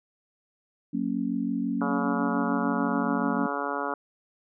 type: chord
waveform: sine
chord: F# major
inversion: none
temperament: equal with one note detuned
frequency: 185 / 231.3 / 277.2 Hz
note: F#3 / A#3 / C#4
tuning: 0 / -13 / 0 cents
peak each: -32 / -29 / -29 dBFS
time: 0.93-3.47 s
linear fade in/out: 10 ms
type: harmonic tone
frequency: 142 Hz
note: C#3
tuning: 42 cents sharp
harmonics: 2 / 3 / 4 / 5 / 6 / 7 / 8 / 9 / 10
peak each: -36 / -36 / -36 / -36 / -36 / -36 / -36 / -36 / -36 dBFS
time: 1.81-3.94 s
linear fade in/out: 2 ms
effects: none